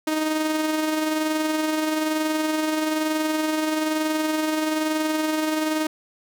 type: tone with amplitude modulation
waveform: sawtooth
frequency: 311.1 Hz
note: D#4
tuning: in tune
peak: -16 dBFS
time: 0.07-5.87 s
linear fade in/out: 5 ms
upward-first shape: sine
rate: 21.1 Hz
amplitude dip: 35%
effects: none